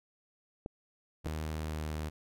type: clicks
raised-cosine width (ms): 2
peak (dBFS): -25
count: 2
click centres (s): 0.661 / 1.265
type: tone with pitch glide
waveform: sawtooth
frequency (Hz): 77.9 to 77.09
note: D#2 to D#2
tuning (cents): +3 to -15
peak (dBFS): -31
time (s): 1.24-2.1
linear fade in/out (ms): 20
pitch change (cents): -18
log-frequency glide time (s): 1.63-1.85
effects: none